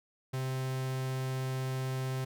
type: tone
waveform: 45% pulse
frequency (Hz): 130.81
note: C3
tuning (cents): 0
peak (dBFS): -32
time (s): 0.33-2.25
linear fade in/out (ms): 10
effects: none